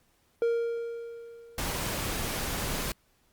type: tone with exponential decay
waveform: triangle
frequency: 466.2 Hz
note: A#4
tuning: in tune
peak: -20 dBFS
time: 0.42-2.08 s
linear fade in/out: 1 ms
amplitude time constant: 360 ms
type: noise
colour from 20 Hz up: pink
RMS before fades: -32 dBFS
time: 1.58-2.92 s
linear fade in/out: 2 ms
effects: pink hiss -68 dBFS RMS until 3.32 s + Opus 48 kbps